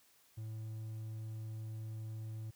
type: tone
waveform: triangle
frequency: 110 Hz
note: A2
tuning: in tune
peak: -39 dBFS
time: 0.37-2.51 s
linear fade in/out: 10 ms
effects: white hiss -68 dBFS RMS until 2.55 s